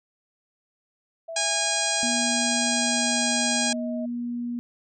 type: tone with pitch glide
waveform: sine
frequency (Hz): 659.3 to 630.3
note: E5 to D#5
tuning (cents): 0 to +22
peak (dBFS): -32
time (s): 1.28-4.06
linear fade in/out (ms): 10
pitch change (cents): -78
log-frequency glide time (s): 2.55-3.44
type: harmonic tone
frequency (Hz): 819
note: G#5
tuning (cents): -24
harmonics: 1 / 2 / 3 / 4 / 5 / 6 / 7 / 8 / 9 / 10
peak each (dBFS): -32 / -32 / -32 / -32 / -32 / -32 / -32 / -32 / -32 / -32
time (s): 1.36-3.73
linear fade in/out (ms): 5
type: tone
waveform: sine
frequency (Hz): 240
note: B3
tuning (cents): -49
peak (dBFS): -27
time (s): 2.03-4.59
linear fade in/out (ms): 0
effects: none